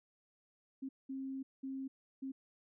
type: tone bursts at uneven times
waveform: sine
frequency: 267.5 Hz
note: C4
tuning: 38 cents sharp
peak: -39 dBFS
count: 4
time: 0.82-0.89 / 1.09-1.43 / 1.63-1.88 / 2.22-2.32 s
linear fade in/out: 10 ms
effects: none